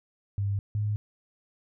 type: tone pair in turn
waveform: sine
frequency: 100 / 104.91 Hz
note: G2 / G#2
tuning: +35 / +18 cents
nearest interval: minor second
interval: 83 cents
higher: second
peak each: -25 dBFS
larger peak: neither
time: 0.38-0.59 / 0.75-0.96 s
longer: neither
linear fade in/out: 0 ms
effects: none